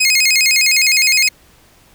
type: tone with vibrato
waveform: 20% pulse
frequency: 2325 Hz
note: D7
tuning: 18 cents flat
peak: -5 dBFS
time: 0-1.29 s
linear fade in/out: 10 ms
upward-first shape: square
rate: 9.8 Hz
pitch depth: 140 cents each way
effects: pink hiss -49 dBFS RMS until 1.94 s